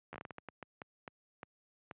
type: slowing click train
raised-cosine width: 0.5 ms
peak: -29 dBFS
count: 14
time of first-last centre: 0.13-1.912 s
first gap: 12 ms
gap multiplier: 1.36
effects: high-pass 100 Hz 12 dB/octave + resampled to 8000 Hz